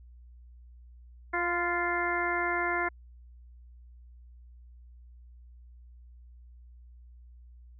harmonic tone with a mistuned harmonic, 349.2 Hz, F4, in tune, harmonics 1 / 2 / 3 / 4 / 5 / 6, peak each -34 / -34 / -34 / -34 / -34 / -34 dBFS, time 1.33-2.89 s, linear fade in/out 10 ms, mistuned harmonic 3, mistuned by -25 cents, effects added 60 Hz sine -49 dBFS peak until 7.79 s

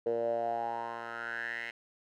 10% pulse tone with band-pass filter sweep, 116.54 Hz, A#2, in tune, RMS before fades -35 dBFS, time 0.06-1.71 s, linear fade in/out 5 ms, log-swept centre 470 to 2200 Hz, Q 6.6, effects none

